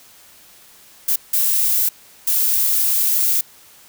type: noise bursts at uneven times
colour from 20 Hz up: violet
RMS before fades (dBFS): -17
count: 3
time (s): 1.08-1.16 / 1.33-1.89 / 2.27-3.41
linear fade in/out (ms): 5
effects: white hiss -47 dBFS RMS until 3.88 s